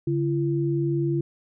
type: tone pair together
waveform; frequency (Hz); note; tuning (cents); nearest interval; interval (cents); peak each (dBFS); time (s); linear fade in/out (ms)
sine; 142.5 / 338.9; C#3 / E4; +48 / +48; octave + minor third; 1500; -24; 0.07-1.21; 5
effects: none